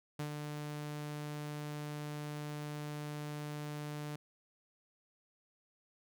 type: tone with ADSR envelope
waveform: sawtooth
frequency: 148.7 Hz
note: D3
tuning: 22 cents sharp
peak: -32 dBFS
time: 0.19-4.16 s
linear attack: 6 ms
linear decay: 96 ms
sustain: -4 dB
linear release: 4 ms
effects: none